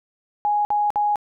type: tone bursts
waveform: sine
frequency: 830.6 Hz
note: G#5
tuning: in tune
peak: -17 dBFS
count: 3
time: 0.45-1.158 s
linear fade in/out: 0 ms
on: 200 ms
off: 54 ms
effects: none